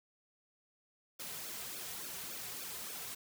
white noise with flanger, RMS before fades -44 dBFS, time 1.19-3.15 s, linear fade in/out 10 ms, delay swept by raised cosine 0.99 to 3.59 ms, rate 3.5 Hz, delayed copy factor -0.75, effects none

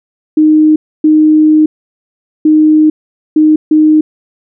sine tone bursts at uneven times, 308.7 Hz, D#4, 14 cents flat, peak -3 dBFS, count 5, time 0.37-0.76 / 1.04-1.66 / 2.45-2.9 / 3.36-3.56 / 3.71-4.01 s, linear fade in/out 5 ms, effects none

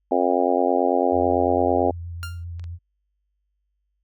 harmonic tone, 89 Hz, F2, 33 cents sharp, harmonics 3 / 4 / 5 / 6 / 7 / 8 / 9, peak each -25 / -25 / -25 / -25 / -25 / -25 / -25 dBFS, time 0.11-1.91 s, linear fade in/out 5 ms
sine tone with vibrato, 85.5 Hz, F2, 36 cents flat, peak -30 dBFS, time 1.11-2.79 s, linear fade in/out 50 ms, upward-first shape triangle, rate 7.5 Hz, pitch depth 30 cents each way
sawtooth tone with exponential decay, 1396.9 Hz, F6, in tune, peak -25 dBFS, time 2.23-2.44 s, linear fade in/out 0 ms, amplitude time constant 44 ms
clicks, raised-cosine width 0.2 ms, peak -30 dBFS, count 2, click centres 2.596 / 2.641 s
effects added 50 Hz sine -70 dBFS peak until 4.03 s

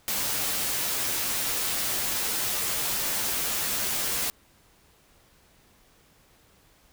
white noise with comb filter, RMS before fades -28 dBFS, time 0.08-4.3 s, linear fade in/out 0 ms, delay 12 ms, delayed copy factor -0.5, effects pink hiss -60 dBFS RMS until 6.92 s

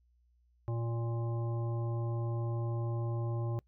harmonic tone, 116.54 Hz, A#2, in tune, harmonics 1 / 3 / 5 / 7 / 9, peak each -32 / -42 / -46 / -49 / -51 dBFS, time 0.68-3.59 s, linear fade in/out 0 ms, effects noise-tail reverb RT60 0.1 s tail -25 dB re dry + added 60 Hz sine -66 dBFS peak until 3.67 s

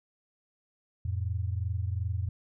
sine tone pair together, 87.31 / 110 Hz, F2 / A2, 0 / 0 cents, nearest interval major third, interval 400 cents, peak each -30 / -33 dBFS, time 1.05-2.29 s, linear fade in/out 5 ms, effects none

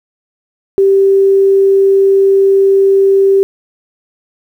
sine tone, 390.7 Hz, G4, 6 cents flat, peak -5 dBFS, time 0.78-3.43 s, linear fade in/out 0 ms, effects 7-bit

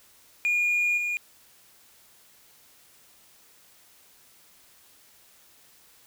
triangle tone with level steps, 2431 Hz, D#7, 41 cents flat, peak -19 / -24 dBFS, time 0.45-1.17 s, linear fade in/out 0 ms, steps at 0.97 s, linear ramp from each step 10 ms, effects tanh soft clip ceiling -16 dBFS + white hiss -57 dBFS RMS until 6.06 s

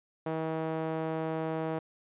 sawtooth tone with band-pass filter, 160 Hz, D#3, 49 cents sharp, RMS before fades -33 dBFS, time 0.26-1.79 s, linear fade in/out 5 ms, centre 580 Hz, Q 1.1, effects resampled to 8000 Hz

